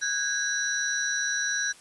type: tone cluster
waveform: sine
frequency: 1500 / 1641 / 3977 / 5820 Hz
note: F#6 / G#6 / B7 / F#8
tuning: +23 / -21 / +11 / -29 cents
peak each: -34 / -28 / -35 / -30 dBFS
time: 0.01-1.73 s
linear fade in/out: 20 ms
effects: white hiss -52 dBFS RMS until 1.8 s + resampled to 24000 Hz